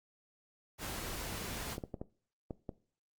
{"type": "noise", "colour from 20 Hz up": "pink", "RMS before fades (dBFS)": -41, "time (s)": [0.78, 1.78], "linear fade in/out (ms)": 50}
{"type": "clicks", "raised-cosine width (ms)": 2, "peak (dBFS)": -26, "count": 6, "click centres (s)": [1.781, 1.838, 1.942, 2.015, 2.508, 2.692]}
{"effects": ["noise-tail reverb RT60 0.4 s tail -19 dB re dry", "Opus 48 kbps"]}